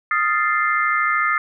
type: chord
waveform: sine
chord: F dominant seventh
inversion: third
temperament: equal with one note detuned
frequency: 1244.5 / 1377.7 / 1760 / 2093 Hz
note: Eb6 / F6 / A6 / C7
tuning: 0 / -24 / 0 / 0 cents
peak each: -20 / -24 / -23 / -22 dBFS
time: 0.11-1.38 s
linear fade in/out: 2 ms
effects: none